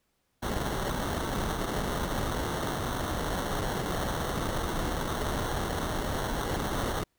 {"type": "noise with sample-and-hold", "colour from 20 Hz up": "pink", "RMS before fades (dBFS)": -31, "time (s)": [0.42, 7.04], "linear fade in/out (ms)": 10, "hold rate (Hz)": 2450, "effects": ["pink hiss -75 dBFS RMS until 7.18 s"]}